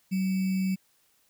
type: tone with sample-and-hold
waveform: sine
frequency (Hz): 189.1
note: F#3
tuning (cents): +38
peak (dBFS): -24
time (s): 0.11-0.76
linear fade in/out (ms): 20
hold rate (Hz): 2450
effects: white hiss -67 dBFS RMS until 1.29 s